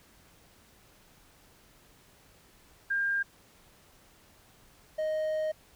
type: tone pair in turn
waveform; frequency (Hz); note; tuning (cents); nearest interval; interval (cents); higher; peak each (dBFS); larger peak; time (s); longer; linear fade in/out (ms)
sine / triangle; 1603 / 622.7; G6 / D#5; +38 / +1; octave + major third; 1637; first; -26; neither; 2.9-3.23 / 4.98-5.52; second; 10
effects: pink hiss -60 dBFS RMS until 5.75 s